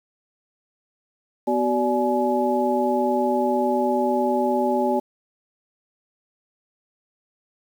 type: tone cluster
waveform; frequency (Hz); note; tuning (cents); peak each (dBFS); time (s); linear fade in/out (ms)
sine; 247.8 / 377 / 583 / 845; B3 / F#4 / D5 / G#5; +6 / +32 / -13 / +30; -24; 1.47-5; 10
effects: 8-bit